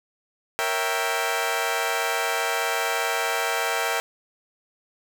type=chord; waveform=15% pulse; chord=A# diminished seventh; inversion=none; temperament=equal; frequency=466.2 / 554.4 / 659.3 / 784 Hz; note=A#4 / C#5 / E5 / G5; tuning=0 / 0 / 0 / 0 cents; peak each=-22 / -26 / -22 / -21 dBFS; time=0.59-4 s; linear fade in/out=0 ms; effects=none